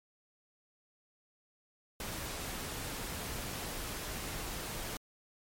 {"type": "noise", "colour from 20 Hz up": "pink", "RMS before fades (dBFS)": -40, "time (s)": [2, 4.97], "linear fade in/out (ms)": 2, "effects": ["MP3 64 kbps"]}